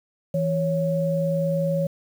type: tone pair together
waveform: sine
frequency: 164.82 / 554.4 Hz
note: E3 / C#5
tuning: 0 / 0 cents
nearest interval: octave + major sixth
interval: 2100 cents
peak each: -23 / -23 dBFS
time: 0.34-1.87 s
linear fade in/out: 5 ms
effects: 8-bit